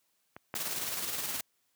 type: clicks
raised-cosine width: 0.5 ms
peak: -29 / -21 / -28 / -29 dBFS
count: 4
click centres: 0.365 / 0.541 / 0.68 / 0.797 s
type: noise with tremolo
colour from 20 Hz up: white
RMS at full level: -34 dBFS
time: 0.55-1.41 s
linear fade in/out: 5 ms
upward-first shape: square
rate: 19 Hz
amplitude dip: 35%
effects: white hiss -75 dBFS RMS until 1.75 s + high-pass 80 Hz 12 dB/octave